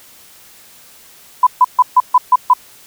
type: tone bursts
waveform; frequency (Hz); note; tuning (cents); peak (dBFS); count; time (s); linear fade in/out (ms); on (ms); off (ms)
sine; 1000; B5; +21; -4; 7; 1.43-2.536; 5; 38; 140
effects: white hiss -43 dBFS RMS until 2.86 s